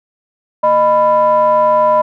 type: ring-modulated tone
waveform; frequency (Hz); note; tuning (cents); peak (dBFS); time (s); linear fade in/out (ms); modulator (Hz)
triangle; 190; F#3; +46; -3; 0.63-2.02; 10; 804
effects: none